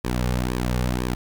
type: tone with flanger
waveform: sawtooth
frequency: 61.74 Hz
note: B1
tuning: in tune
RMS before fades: -24 dBFS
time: 0.04-1.15 s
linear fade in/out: 5 ms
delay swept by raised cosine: 1.4 to 3.1 ms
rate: 2 Hz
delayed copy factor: -0.8
effects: 8-bit